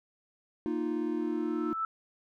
triangle chord, Bb suspended fourth, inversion none, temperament just, 233.1 / 310.8 / 349.6 Hz, Bb3 / Eb4 / F4, 0 / -2 / +2 cents, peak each -34 / -30 / -32 dBFS, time 0.66-1.73 s, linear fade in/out 0 ms
sine tone with exponential growth, 1318.5 Hz, E6, in tune, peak -27 dBFS, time 1.2-1.85 s, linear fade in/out 2 ms, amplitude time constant 140 ms
effects none

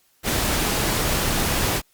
pink noise, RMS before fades -22 dBFS, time 0.23-1.82 s, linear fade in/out 50 ms, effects white hiss -62 dBFS RMS until 1.93 s + Opus 48 kbps

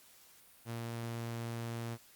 sawtooth tone, 116.4 Hz, A#2, 2 cents flat, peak -34 dBFS, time 0.65-1.98 s, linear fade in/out 50 ms, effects white hiss -61 dBFS RMS until 2.15 s + Opus 48 kbps

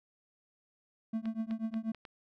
triangle tone with tremolo, 223 Hz, A3, 23 cents sharp, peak -27 dBFS, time 1.13-1.92 s, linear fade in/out 5 ms, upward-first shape triangle, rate 8.2 Hz, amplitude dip 100%
clicks, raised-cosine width 0.3 ms, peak -31 dBFS, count 5, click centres 1.256 / 1.51 / 1.741 / 1.947 / 2.052 s
effects none

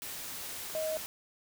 sine tone in noise, 629 Hz, D#5, 19 cents sharp, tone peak -31 dBFS, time 0.75-0.97 s, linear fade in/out 0 ms, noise white, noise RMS -41 dBFS, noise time 0.02-1.06 s, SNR +7 dB, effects none

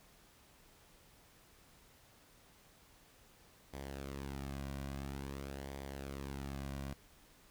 sawtooth tone with flanger, 68.7 Hz, C#2, 15 cents flat, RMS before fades -44 dBFS, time 3.73-6.94 s, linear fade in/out 10 ms, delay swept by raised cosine 0.73 to 2.33 ms, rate 0.49 Hz, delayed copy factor -0.55, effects pink hiss -64 dBFS RMS until 7.5 s

